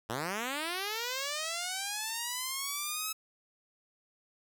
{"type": "linear sweep", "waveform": "5% pulse", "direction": "up", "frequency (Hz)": [104.2, 1300], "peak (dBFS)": -22, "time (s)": [0.09, 3.13], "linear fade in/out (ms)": 10, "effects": []}